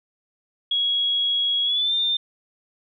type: tone with pitch glide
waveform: sine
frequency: 3322 to 3602 Hz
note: G#7 to A7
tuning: 0 to +40 cents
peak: -19 dBFS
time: 0.71-2.17 s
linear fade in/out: 5 ms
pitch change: +140 cents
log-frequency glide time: 1.64-1.94 s
effects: none